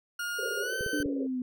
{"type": "tone with pitch glide", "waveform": "40% pulse", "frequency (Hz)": [1424, 1535], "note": ["F6", "G6"], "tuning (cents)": [33, -37], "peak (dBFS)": -31, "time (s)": [0.19, 1.03], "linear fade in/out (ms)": 5, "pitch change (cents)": 130, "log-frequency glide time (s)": [0.6, 0.74]}
{"type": "band-pass noise", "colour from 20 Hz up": "pink", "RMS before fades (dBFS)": -37, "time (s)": [0.38, 1.27], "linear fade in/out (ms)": 5, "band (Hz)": [380, 540], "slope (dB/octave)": 96}
{"type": "clicks", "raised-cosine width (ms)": 5, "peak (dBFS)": -28, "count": 4, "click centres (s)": [0.809, 0.863, 1.003, 1.059]}
{"type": "exponential sweep", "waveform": "sine", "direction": "down", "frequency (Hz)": [300, 248.2], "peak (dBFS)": -29, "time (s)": [0.93, 1.42], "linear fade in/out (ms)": 2}
{"effects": []}